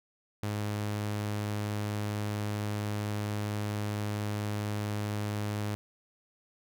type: tone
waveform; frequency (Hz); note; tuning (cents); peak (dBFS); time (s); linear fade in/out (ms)
sawtooth; 104.4; G#2; +10; -27; 0.43-5.75; 0
effects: none